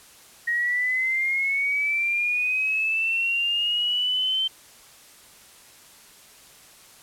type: linear sweep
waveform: sine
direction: up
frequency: 1878 to 3109 Hz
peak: -21 dBFS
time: 0.47-4.48 s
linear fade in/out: 10 ms
effects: white hiss -50 dBFS RMS until 7.02 s + low-pass 12000 Hz 12 dB/octave